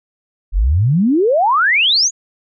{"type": "exponential sweep", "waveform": "sine", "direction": "up", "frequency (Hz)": [40, 6990], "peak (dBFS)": -10, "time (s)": [0.52, 2.11], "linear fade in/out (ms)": 50, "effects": []}